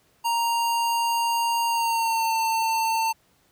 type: tone with pitch glide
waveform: square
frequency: 932.3 to 898.5 Hz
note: A#5 to A5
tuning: 0 to +36 cents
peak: -22 dBFS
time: 0.24-3.13 s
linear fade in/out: 20 ms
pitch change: -64 cents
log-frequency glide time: 1.67-2.31 s
effects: pink hiss -63 dBFS RMS until 3.51 s + high-pass 60 Hz 12 dB/octave